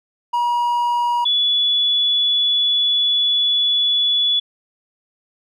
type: tone pair in turn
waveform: triangle / sine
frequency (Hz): 958 / 3420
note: A#5 / A7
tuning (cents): +47 / -50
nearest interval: octave + minor seventh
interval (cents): 2203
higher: second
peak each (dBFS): -14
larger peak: neither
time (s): 0.33-1.25 / 1.25-4.4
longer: second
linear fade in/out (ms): 10
effects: none